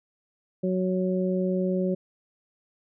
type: harmonic tone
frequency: 185 Hz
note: F#3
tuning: in tune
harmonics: 1 / 2 / 3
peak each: -25 / -28 / -30 dBFS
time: 0.63-1.95 s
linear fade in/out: 10 ms
effects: none